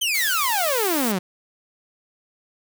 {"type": "exponential sweep", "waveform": "sawtooth", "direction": "down", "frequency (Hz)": [3182, 174.61], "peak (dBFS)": -17, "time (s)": [0.01, 1.19], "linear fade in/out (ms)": 10}
{"type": "noise", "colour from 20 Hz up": "blue", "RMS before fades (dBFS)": -27, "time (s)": [0.14, 1.12], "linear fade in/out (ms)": 5}
{"effects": []}